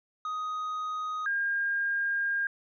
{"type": "tone pair in turn", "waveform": ["triangle", "sine"], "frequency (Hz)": [1250, 1612.3], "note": ["D#6", "G6"], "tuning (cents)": [8, 48], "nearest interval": "major third", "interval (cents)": 440, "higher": "second", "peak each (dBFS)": [-29, -26], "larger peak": "second", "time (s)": [[0.25, 1.26], [1.26, 2.47]], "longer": "second", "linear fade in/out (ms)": 2, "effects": ["resampled to 16000 Hz"]}